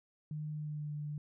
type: tone with pitch glide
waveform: sine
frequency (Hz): 152.1 to 148.54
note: D#3 to D3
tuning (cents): -39 to +20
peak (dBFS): -37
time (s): 0.31-1.18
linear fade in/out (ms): 2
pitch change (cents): -41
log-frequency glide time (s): 0.51-0.92
effects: none